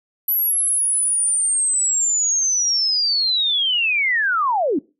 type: linear sweep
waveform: sine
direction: down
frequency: 11840 to 247 Hz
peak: -16 dBFS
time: 0.28-4.79 s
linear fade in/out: 5 ms
effects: noise-tail reverb RT60 0.3 s tail -23 dB re dry